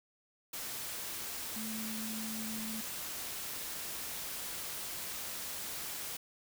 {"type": "tone in noise", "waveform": "sine", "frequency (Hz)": 220, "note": "A3", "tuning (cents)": 0, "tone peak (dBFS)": -40, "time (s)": [1.56, 2.81], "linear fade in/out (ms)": 5, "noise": "white", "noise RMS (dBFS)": -41, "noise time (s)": [0.53, 6.17], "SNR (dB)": -2, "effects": []}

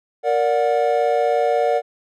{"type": "chord", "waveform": "triangle", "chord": "Bb augmented", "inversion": "none", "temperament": "just", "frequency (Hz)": [466.2, 582.7, 728.4], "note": ["Bb4", "D5", "F#5"], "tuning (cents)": [0, -14, -27], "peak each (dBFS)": -18, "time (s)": [0.23, 1.82], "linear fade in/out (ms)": 50, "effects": []}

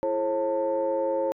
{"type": "tone cluster", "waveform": "sine", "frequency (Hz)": [335.1, 428.7, 539, 893], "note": ["E4", "A4", "C#5", "A5"], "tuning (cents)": [29, -45, -49, 25], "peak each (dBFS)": [-31, -33, -24, -32], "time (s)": [0.03, 1.32], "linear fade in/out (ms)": 0, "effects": ["tanh soft clip ceiling -15 dBFS"]}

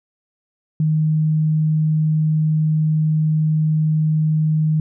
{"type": "tone", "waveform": "sine", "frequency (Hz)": 155.56, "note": "D#3", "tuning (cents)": 0, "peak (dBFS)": -14, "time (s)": [0.8, 4.8], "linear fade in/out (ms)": 2, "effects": []}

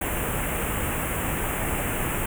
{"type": "band-stop noise", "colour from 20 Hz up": "pink", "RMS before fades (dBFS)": -27, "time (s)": [0.01, 2.26], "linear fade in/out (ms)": 5, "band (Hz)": [2900, 7700], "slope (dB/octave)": 48, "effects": []}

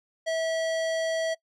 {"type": "tone", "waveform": "square", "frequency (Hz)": 650, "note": "E5", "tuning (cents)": -24, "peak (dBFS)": -26, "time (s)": [0.26, 1.35], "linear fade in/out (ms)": 20, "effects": ["noise-tail reverb RT60 0.1 s tail -23 dB re dry", "low-pass 7000 Hz 12 dB/octave"]}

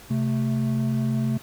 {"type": "tone pair together", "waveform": "triangle", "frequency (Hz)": [130.81, 220], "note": ["C3", "A3"], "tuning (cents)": [0, 0], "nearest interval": "major sixth", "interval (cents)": 900, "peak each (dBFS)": -22, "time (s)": [0.1, 1.38], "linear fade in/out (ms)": 10, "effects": ["pink hiss -46 dBFS RMS until 1.42 s"]}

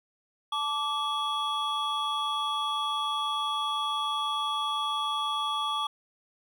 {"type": "tone cluster", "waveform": "triangle", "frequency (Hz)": [870, 1165, 3349], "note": ["A5", "D6", "G#7"], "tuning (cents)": [-20, -14, 14], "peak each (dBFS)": [-32, -28, -31], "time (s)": [0.52, 5.87], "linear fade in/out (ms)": 5, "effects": []}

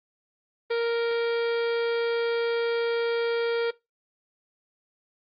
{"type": "harmonic tone", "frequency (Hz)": 466.2, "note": "A#4", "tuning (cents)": 0, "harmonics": [1, 2, 3, 4, 5, 6, 7, 8, 9, 10], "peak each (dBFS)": [-23, -39, -36, -41, -40, -51, -42, -47, -47, -46], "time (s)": [0.7, 3.71], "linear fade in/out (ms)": 10, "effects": ["noise-tail reverb RT60 0.2 s tail -20 dB re dry", "Opus 24 kbps"]}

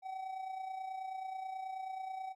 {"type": "tone with amplitude modulation", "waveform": "triangle", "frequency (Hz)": 760, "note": "F#5", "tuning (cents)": 46, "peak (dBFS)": -35, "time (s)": [0.02, 2.35], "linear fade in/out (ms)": 50, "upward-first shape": "sine", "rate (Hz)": 29.3, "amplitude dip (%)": 55, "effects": []}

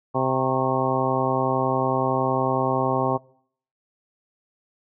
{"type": "harmonic tone with a mistuned harmonic", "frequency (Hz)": 130.8, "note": "C3", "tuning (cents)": 0, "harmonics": [1, 2, 3, 4, 5, 6, 7, 8], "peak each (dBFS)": [-28, -28, -28, -28, -28, -28, -28, -28], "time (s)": [0.14, 3.18], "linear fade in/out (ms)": 20, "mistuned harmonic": 8, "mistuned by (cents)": 66, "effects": ["noise-tail reverb RT60 0.6 s tail -23 dB re dry"]}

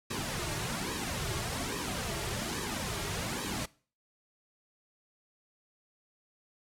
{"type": "noise with flanger", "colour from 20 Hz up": "pink", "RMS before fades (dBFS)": -35, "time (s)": [0.1, 3.66], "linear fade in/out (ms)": 10, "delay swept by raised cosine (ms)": [1.4, 4], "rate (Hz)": 1.2, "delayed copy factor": -0.7, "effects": ["noise-tail reverb RT60 0.4 s tail -21 dB re dry", "low-pass 11000 Hz 12 dB/octave"]}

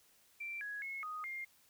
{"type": "tone with pitch steps", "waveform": "sine", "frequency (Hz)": [2350, 1669, 2177, 1244, 2117], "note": ["D7", "G#6", "C#7", "D#6", "C7"], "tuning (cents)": [1, 8, -32, -1, 20], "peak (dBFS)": -40, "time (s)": [0.4, 1.45], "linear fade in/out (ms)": 10, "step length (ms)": 210, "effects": ["white hiss -68 dBFS RMS until 1.69 s"]}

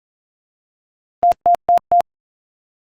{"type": "tone bursts", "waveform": "sine", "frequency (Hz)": 698.5, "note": "F5", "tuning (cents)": 0, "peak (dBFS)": -8, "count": 4, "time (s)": [1.23, 2.006], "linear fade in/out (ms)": 0, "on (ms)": 89, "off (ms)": 140, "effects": ["Opus 24 kbps"]}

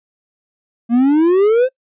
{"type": "exponential sweep", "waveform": "triangle", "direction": "up", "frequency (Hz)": [228.7, 531], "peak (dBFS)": -7, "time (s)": [0.89, 1.69], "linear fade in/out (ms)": 50, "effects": ["noise-tail reverb RT60 0.1 s tail -23 dB re dry", "resampled to 8000 Hz"]}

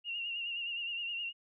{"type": "tone with vibrato", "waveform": "sine", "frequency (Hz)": 2794, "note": "F7", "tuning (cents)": 0, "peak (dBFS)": -35, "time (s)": [0.04, 1.33], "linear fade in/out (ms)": 50, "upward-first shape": "sine", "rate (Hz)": 9.6, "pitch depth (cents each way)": 49, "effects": []}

